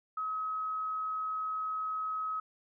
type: tone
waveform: sine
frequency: 1276 Hz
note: D#6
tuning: 43 cents sharp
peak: -32 dBFS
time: 0.17-2.4 s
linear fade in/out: 5 ms
effects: none